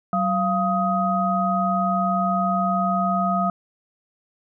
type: tone cluster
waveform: sine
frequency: 188.6 / 692 / 1255 Hz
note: F#3 / F5 / D#6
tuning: +33 / -16 / +15 cents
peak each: -23 dBFS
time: 0.13-3.5 s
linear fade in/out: 2 ms
effects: none